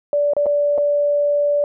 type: tone with dropouts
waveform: sine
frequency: 581 Hz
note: D5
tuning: 19 cents flat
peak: -14 dBFS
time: 0.13-1.64 s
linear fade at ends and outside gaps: 1 ms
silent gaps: 0.335-0.366 / 0.459-0.465 / 0.778-0.782 s
effects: none